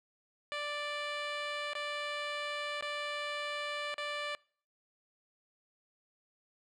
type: tone with dropouts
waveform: 10% pulse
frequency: 587.3 Hz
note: D5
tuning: in tune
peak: -27 dBFS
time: 0.52-4.35 s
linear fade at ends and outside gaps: 0 ms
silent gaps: 1.733-1.752 / 2.809-2.824 / 3.942-3.981 s
effects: noise-tail reverb RT60 0.5 s tail -25 dB re dry + low-pass 5000 Hz 12 dB/octave